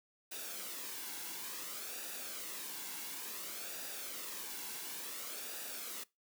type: noise with flanger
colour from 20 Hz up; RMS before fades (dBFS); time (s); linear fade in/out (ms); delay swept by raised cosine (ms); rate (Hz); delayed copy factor
white; -44; 0.31-6.04; 10; 0.93 to 1.65; 0.57; -0.5
effects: noise-tail reverb RT60 0.2 s tail -21 dB re dry + high-pass 200 Hz 12 dB/octave